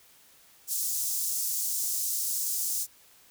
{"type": "high-pass noise", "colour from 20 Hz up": "pink", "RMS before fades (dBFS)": -30, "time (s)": [0.67, 2.87], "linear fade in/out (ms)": 50, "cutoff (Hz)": 6200, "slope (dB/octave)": 24, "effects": ["white hiss -58 dBFS RMS until 3.3 s"]}